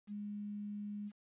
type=tone with quantisation; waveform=sine; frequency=206.5 Hz; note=G#3; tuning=10 cents flat; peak=-40 dBFS; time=0.07-1.12 s; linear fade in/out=50 ms; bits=11; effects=resampled to 8000 Hz